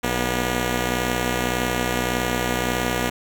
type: tone pair together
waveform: 5% pulse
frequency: 61.74 / 241.3 Hz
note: B1 / B3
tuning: 0 / -40 cents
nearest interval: 2 octaves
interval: 2360 cents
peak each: -12 / -13 dBFS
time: 0.03-3.1 s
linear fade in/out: 10 ms
effects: none